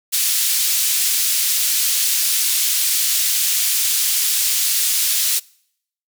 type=band-pass noise; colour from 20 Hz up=white; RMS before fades=-18 dBFS; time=0.12-5.4 s; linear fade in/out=20 ms; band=3100 to 16000 Hz; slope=12 dB/octave; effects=noise-tail reverb RT60 0.7 s tail -25 dB re dry